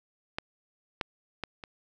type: clicks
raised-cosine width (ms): 0.3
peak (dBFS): -15 / -13 / -17 / -25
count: 4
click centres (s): 0.385 / 1.012 / 1.437 / 1.638
effects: none